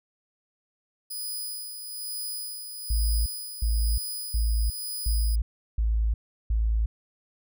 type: tone with tremolo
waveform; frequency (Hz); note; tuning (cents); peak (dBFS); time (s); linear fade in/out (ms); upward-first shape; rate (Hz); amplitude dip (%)
5% pulse; 4978; D#8; 0; -24; 1.1-5.36; 10; sine; 1.1; 50
type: tone bursts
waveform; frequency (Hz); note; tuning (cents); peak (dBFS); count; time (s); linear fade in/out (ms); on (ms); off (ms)
sine; 55; A1; 0; -21; 6; 2.9-6.86; 5; 360; 360
effects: none